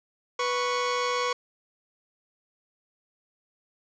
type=tone pair together; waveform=sawtooth; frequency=492 / 1108.7 Hz; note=B4 / C#6; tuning=-7 / 0 cents; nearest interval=octave + major second; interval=1407 cents; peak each=-24 dBFS; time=0.39-1.33 s; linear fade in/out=5 ms; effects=resampled to 16000 Hz + 8-bit